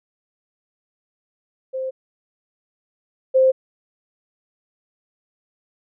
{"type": "tone pair in turn", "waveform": "sine", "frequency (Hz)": [523.3, 523.3], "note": ["C5", "C5"], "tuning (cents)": [0, 0], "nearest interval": "unison", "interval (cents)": 0, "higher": "neither", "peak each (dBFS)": [-23, -11], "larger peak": "second", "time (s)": [[1.73, 1.91], [3.34, 3.52]], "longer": "neither", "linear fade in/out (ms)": 20, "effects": []}